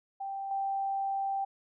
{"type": "tone with level steps", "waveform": "sine", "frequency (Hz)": 784, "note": "G5", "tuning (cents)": 0, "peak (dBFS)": [-34, -29], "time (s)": [0.2, 1.45], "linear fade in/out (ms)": 10, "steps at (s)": 0.51, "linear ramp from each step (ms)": 2, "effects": []}